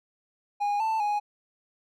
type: tone with pitch steps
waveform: triangle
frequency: 820 / 885 / 830 Hz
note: G#5 / A5 / G#5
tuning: -22 / +10 / -1 cents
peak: -22 dBFS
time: 0.6-1.2 s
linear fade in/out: 20 ms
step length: 200 ms
effects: none